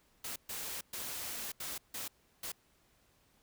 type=noise bursts at uneven times; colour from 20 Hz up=white; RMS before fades=-41 dBFS; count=6; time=0.24-0.36 / 0.49-0.81 / 0.93-1.52 / 1.6-1.78 / 1.94-2.08 / 2.43-2.52 s; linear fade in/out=5 ms; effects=pink hiss -70 dBFS RMS until 3.42 s